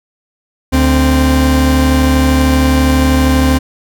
40% pulse tone pair together, 73.42 / 261.1 Hz, D2 / C4, 0 / -3 cents, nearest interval octave + minor seventh, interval 2197 cents, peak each -10 dBFS, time 0.72-3.59 s, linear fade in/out 20 ms, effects none

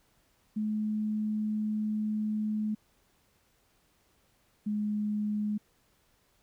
sine tone pair in turn, 213.7 / 209.8 Hz, G#3 / G#3, +50 / +18 cents, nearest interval unison, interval 32 cents, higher first, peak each -28 dBFS, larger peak neither, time 0.56-2.75 / 4.66-5.58 s, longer first, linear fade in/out 10 ms, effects pink hiss -69 dBFS RMS until 6.42 s

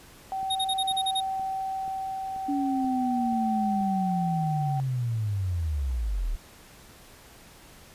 sine tone with tremolo, 768 Hz, G5, 36 cents flat, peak -26 dBFS, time 0.32-4.8 s, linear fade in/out 0 ms, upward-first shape triangle, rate 0.38 Hz, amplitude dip 40%
click train, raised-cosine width 3 ms, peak -34 dBFS, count 8, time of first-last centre 0.43-3.812 s, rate 2.07 Hz
square tone bursts, 3729 Hz, A#7, in tune, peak -26 dBFS, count 8, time 0.5-1.205 s, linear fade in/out 10 ms, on 54 ms, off 39 ms
sine linear sweep, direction down, 286.3 to 34.65 Hz, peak -25 dBFS, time 2.48-6.36 s, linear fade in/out 10 ms
effects pink hiss -51 dBFS RMS until 7.94 s + resampled to 32000 Hz

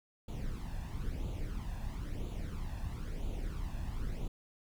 brown noise with flanger, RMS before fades -38 dBFS, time 0.28-4.28 s, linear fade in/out 5 ms, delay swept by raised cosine 0.28 to 1.17 ms, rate 1 Hz, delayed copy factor +0.65, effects none

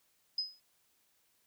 sine tone with exponential decay, 5040 Hz, D#8, 21 cents sharp, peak -28 dBFS, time 0.38-0.6 s, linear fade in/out 5 ms, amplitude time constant 47 ms, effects white hiss -73 dBFS RMS until 1.46 s

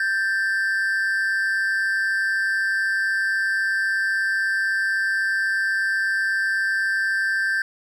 triangle tone pair together, 1568 / 1764.2 Hz, G6 / A6, 0 / +4 cents, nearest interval major second, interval 204 cents, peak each -19 / -24 dBFS, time 0-7.62 s, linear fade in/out 2 ms, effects none

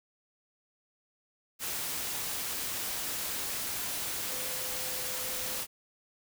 sine tone in noise, 510 Hz, C5, 44 cents flat, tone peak -46 dBFS, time 4.27-5.63 s, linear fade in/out 50 ms, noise white, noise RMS -35 dBFS, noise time 1.59-5.67 s, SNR -14 dB, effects none

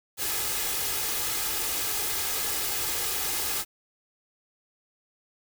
white noise with comb filter, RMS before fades -29 dBFS, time 0.17-3.65 s, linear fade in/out 50 ms, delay 2.4 ms, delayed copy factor +0.55, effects none

